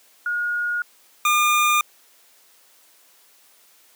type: tone pair in turn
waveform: sine / 25% pulse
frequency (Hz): 1437 / 1208.4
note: F6 / D6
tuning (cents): +49 / +49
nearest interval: minor third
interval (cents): 300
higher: first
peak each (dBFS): -21 / -12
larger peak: second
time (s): 0.26-0.82 / 1.25-1.81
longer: neither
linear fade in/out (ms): 2
effects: white hiss -55 dBFS RMS until 3.95 s + high-pass 300 Hz 12 dB/octave